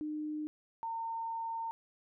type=tone pair in turn; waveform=sine; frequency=304 / 911 Hz; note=D#4 / A#5; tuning=-40 / -40 cents; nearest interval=octave + perfect fifth; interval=1900 cents; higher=second; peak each=-35 / -35 dBFS; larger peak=neither; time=0.01-0.47 / 0.83-1.71 s; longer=second; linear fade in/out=0 ms; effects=none